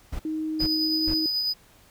brown noise bursts, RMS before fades -30 dBFS, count 3, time 0.12-1.145 s, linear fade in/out 10 ms, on 75 ms, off 400 ms
sine tone with pitch glide, 313.3 to 315.5 Hz, D#4 to D#4, +12 to +24 cents, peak -26 dBFS, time 0.25-1.26 s, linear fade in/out 2 ms, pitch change +12 cents, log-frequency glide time 0.78-1.03 s
triangle tone with tremolo, 4978 Hz, D#8, in tune, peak -21 dBFS, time 0.59-1.54 s, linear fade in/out 20 ms, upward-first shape triangle, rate 9.2 Hz, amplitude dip 35%
effects pink hiss -56 dBFS RMS until 1.9 s

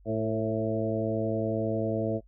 harmonic tone with a mistuned harmonic, 110 Hz, A2, in tune, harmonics 1 / 2 / 3 / 4 / 5 / 6, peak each -33 / -33 / -33 / -33 / -33 / -33 dBFS, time 0.05-2.21 s, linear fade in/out 50 ms, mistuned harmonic 4, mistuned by +31 cents, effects noise-tail reverb RT60 0.1 s tail -24 dB re dry + added 48 Hz sine -53 dBFS peak until 2.27 s

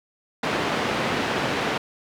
pink band-pass noise, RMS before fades -25 dBFS, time 0.43-1.78 s, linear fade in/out 5 ms, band 200 to 3000 Hz, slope 12 dB/octave, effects none

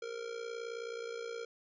square tone with amplitude modulation, 464 Hz, A#4, 8 cents flat, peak -37 dBFS, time 0.02-1.45 s, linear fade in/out 5 ms, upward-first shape sine, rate 59 Hz, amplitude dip 70%, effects resampled to 16000 Hz

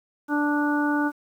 harmonic tone, 293.7 Hz, D4, in tune, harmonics 1 / 2 / 3 / 4 / 5, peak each -22 / -34 / -29 / -34 / -28 dBFS, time 0.28-1.12 s, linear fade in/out 50 ms, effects 9-bit

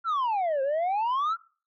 sine exponential two-way sweep, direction down then up, 1400 to 526 to 1400 Hz, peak -21 dBFS, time 0.04-1.37 s, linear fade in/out 50 ms, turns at 0.62 s, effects noise-tail reverb RT60 0.4 s tail -23 dB re dry + tanh soft clip ceiling -23 dBFS

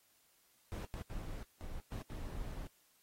brown noise bursts at uneven times, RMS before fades -43 dBFS, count 6, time 0.72-0.85 / 0.94-1.02 / 1.1-1.43 / 1.61-1.8 / 1.92-2.02 / 2.1-2.67 s, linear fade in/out 0 ms, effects white hiss -71 dBFS RMS until 3.02 s + AAC 48 kbps

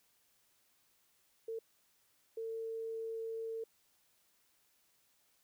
sine tone bursts at uneven times, 450.6 Hz, A4, 41 cents sharp, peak -38 dBFS, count 2, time 1.48-1.59 / 2.37-3.64 s, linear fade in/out 5 ms, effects white hiss -73 dBFS RMS until 5.43 s

